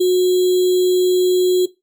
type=tone with sample-and-hold; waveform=sine; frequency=364.7 Hz; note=F#4; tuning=25 cents flat; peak=-11 dBFS; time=0-1.66 s; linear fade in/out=10 ms; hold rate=3675 Hz; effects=noise-tail reverb RT60 0.2 s tail -18 dB re dry + Opus 48 kbps